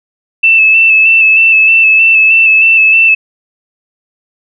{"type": "tone with vibrato", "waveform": "sine", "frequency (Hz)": 2637, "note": "E7", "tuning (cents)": 0, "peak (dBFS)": -3, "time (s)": [0.43, 3.15], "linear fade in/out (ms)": 10, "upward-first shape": "square", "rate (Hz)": 3.2, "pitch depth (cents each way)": 21, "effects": []}